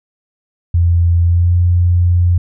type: tone with pitch glide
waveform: sine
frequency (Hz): 85.6 to 88.01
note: F2 to F2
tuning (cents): -34 to +14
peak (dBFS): -8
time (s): 0.74-2.38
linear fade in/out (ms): 5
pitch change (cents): +48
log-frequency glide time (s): 1.24-1.55
effects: none